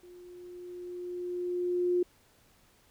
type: tone with level ramp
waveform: sine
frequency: 356 Hz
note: F4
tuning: 33 cents sharp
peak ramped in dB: -49 to -23 dBFS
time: 0.03-2.03 s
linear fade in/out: 5 ms
effects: pink hiss -64 dBFS RMS until 2.9 s